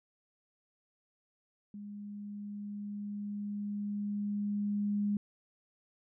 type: tone with level ramp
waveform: sine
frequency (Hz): 205.2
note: G#3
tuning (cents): -21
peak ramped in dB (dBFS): -42 to -28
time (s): 1.74-5.17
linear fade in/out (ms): 2
effects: none